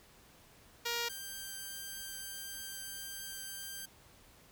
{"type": "tone pair in turn", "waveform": "5% pulse", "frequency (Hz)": [471.5, 1575.4], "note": ["A#4", "G6"], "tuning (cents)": [20, 8], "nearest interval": "octave + major sixth", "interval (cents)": 2088, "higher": "second", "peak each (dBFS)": [-22, -31], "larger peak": "first", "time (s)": [[0.85, 1.09], [1.09, 3.86]], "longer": "second", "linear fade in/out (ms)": 10, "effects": ["pink hiss -61 dBFS RMS until 4.51 s"]}